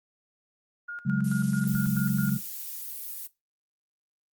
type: tone with tremolo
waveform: sine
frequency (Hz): 1425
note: F6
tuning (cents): +34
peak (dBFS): -33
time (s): 0.88-2.37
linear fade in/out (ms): 10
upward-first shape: square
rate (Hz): 4.6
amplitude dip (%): 75
type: chord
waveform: sine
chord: C# suspended fourth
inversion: none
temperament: equal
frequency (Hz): 138.59 / 185 / 207.7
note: C#3 / F#3 / G#3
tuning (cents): 0 / 0 / 0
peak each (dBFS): -27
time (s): 1.05-2.38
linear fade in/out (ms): 20
type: noise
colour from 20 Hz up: violet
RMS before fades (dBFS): -37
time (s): 1.24-3.27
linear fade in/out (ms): 5
effects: noise-tail reverb RT60 0.2 s tail -18 dB re dry + Opus 24 kbps